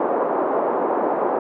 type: band-pass noise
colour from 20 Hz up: pink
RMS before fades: -21 dBFS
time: 0-1.39 s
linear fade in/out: 5 ms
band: 330 to 1000 Hz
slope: 24 dB/octave
effects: none